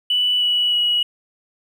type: tone with pitch steps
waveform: triangle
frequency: 2967 / 2941 / 2916 Hz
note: F#7 / F#7 / F#7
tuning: +4 / -11 / -26 cents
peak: -12 dBFS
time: 0.1-1.03 s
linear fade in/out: 5 ms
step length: 310 ms
effects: tanh soft clip ceiling -13 dBFS